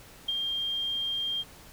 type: tone with ADSR envelope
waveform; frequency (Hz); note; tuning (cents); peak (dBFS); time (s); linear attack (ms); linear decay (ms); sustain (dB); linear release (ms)
sine; 3200; G7; +35; -24; 0.28-1.44; 9; 22; -4; 36
effects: pink hiss -51 dBFS RMS until 1.72 s